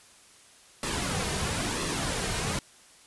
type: noise with flanger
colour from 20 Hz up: pink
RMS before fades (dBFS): -30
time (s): 0.83-2.59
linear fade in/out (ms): 2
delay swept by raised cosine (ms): 1.3 to 3.6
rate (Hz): 1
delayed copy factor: -0.55
effects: white hiss -55 dBFS RMS until 3.06 s + resampled to 24000 Hz